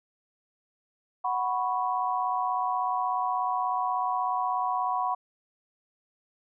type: chord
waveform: sine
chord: F# suspended fourth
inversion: none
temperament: equal with one note detuned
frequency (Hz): 740 / 987.8 / 1104.3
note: F#5 / B5 / C#6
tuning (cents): 0 / 0 / -7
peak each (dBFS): -29 / -29 / -31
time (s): 1.24-5.15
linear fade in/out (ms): 10
effects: none